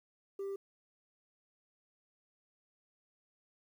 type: tone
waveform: sine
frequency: 393.8 Hz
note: G4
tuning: 8 cents sharp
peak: -34 dBFS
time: 0.39-0.56 s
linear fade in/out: 5 ms
effects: tanh soft clip ceiling -36 dBFS + 11-bit